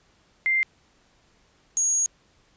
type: tone pair in turn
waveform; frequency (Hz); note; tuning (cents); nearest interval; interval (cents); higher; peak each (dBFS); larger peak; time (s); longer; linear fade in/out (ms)
sine; 2093 / 6628; C7 / G#8; 0 / -4; octave + minor sixth; 1996; second; -19; neither; 0.46-0.63 / 1.77-2.06; second; 0
effects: pink hiss -62 dBFS RMS until 2.56 s + resampled to 16000 Hz